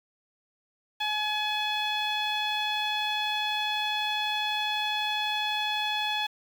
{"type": "tone with low-pass filter", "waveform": "sawtooth", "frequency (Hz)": 848, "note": "G#5", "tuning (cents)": 36, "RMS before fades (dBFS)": -29, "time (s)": [1, 6.27], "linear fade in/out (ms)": 10, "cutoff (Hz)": 3300, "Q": 5, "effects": ["8-bit"]}